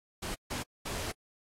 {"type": "noise bursts at uneven times", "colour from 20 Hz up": "pink", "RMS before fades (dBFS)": -37, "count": 3, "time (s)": [[0.22, 0.35], [0.5, 0.63], [0.85, 1.12]], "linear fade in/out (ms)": 10, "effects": ["low-pass 11000 Hz 12 dB/octave", "AAC 48 kbps"]}